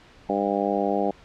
harmonic tone, 100.4 Hz, G2, 42 cents sharp, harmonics 2 / 3 / 4 / 5 / 6 / 7 / 8, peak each -29 / -29 / -29 / -29 / -29 / -29 / -29 dBFS, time 0.29-1.11 s, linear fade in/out 5 ms, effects pink hiss -51 dBFS RMS until 1.24 s + low-pass 4000 Hz 12 dB/octave

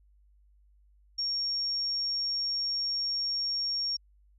sine tone, 5540 Hz, F8, 15 cents flat, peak -28 dBFS, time 1.18-3.97 s, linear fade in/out 10 ms, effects added 50 Hz sine -59 dBFS peak until 4.38 s

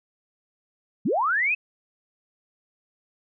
sine linear sweep, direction up, 145.8 to 2620 Hz, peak -20 dBFS, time 1.05-1.55 s, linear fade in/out 10 ms, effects none

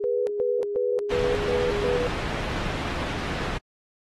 sine tone with vibrato, 411.2 Hz, G#4, 17 cents flat, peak -26 dBFS, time 0-1.97 s, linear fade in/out 10 ms, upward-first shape triangle, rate 0.94 Hz, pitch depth 12 cents each way
sine tone bursts, 490 Hz, B4, 14 cents flat, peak -23 dBFS, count 6, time 0.04-2.07 s, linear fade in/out 0 ms, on 230 ms, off 130 ms
pink low-pass noise, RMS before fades -30 dBFS, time 1.1-3.58 s, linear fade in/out 10 ms, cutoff 3200 Hz, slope 12 dB/octave
effects AAC 32 kbps

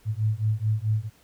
sine beating tone pair, 106.1 / 110.7 Hz, G#2 / A2, +38 / +11 cents, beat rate 4.6 Hz, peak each -25 dBFS, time 0.05-1.1 s, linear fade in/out 50 ms, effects pink hiss -59 dBFS RMS until 1.23 s

